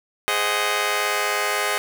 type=chord; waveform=10% pulse; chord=Ab dominant seventh; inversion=none; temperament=just; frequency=415.3 / 519.1 / 623 / 747.5 Hz; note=Ab4 / C5 / Eb5 / Gb5; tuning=0 / -14 / +2 / +17 cents; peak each=-17 / -19 / -18 / -20 dBFS; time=0.28-1.78 s; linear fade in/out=0 ms; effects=8-bit